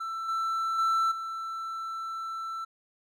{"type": "tone with level steps", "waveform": "triangle", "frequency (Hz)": 1333, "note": "E6", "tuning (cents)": 19, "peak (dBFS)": [-30, -25, -21, -31], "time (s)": [0, 2.65], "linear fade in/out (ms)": 10, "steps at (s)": [0.28, 0.78, 1.11], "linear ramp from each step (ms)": 10, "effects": []}